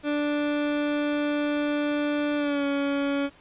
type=tone with pitch glide; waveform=30% pulse; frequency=293.7 to 281.2 Hz; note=D4 to C#4; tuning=0 to +25 cents; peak=-21 dBFS; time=0.03-3.3 s; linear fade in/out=50 ms; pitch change=-75 cents; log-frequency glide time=2.37-2.65 s; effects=pink hiss -54 dBFS RMS until 3.4 s + resampled to 8000 Hz